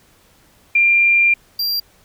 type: tone pair in turn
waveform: sine / square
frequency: 2386 / 4746 Hz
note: D7 / D8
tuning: +27 / +17 cents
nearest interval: octave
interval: 1190 cents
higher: second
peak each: -10 / -18 dBFS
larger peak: first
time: 0.75-1.34 / 1.59-1.8 s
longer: first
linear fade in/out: 5 ms
effects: pink hiss -53 dBFS RMS until 2.04 s